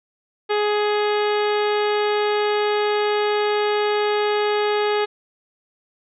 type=harmonic tone with a mistuned harmonic; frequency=417.8 Hz; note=G#4; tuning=10 cents sharp; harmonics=1 / 2 / 3 / 4 / 5 / 6 / 7 / 8 / 9 / 10; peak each=-19 / -25 / -29 / -31 / -33 / -35 / -36 / -37 / -38 / -39 dBFS; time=0.49-5.06 s; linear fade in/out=20 ms; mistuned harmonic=10; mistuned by=+57 cents; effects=none